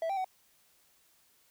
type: tone with pitch steps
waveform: triangle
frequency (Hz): 656 / 782 / 750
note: E5 / G5 / F#5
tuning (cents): -9 / -4 / +23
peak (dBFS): -28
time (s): 0.02-0.245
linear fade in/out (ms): 2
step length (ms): 75
effects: white hiss -67 dBFS RMS until 1.5 s